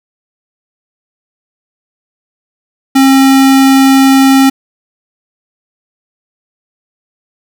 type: tone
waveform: square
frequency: 268.9 Hz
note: C4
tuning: 47 cents sharp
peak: -4 dBFS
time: 2.95-4.5 s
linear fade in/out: 10 ms
effects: none